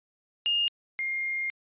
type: tone pair in turn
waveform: sine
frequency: 2833 / 2122 Hz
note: F7 / C7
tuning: +24 / +24 cents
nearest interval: perfect fourth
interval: 500 cents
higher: first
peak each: -21 / -27 dBFS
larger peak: first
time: 0.46-0.68 / 0.99-1.5 s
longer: second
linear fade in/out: 0 ms
effects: tanh soft clip ceiling -21 dBFS + resampled to 8000 Hz